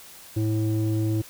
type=tone with low-pass filter; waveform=square; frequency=108.8 Hz; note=A2; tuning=19 cents flat; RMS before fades=-24 dBFS; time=0.36-1.22 s; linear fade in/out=10 ms; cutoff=350 Hz; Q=2.1; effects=white hiss -46 dBFS RMS until 1.29 s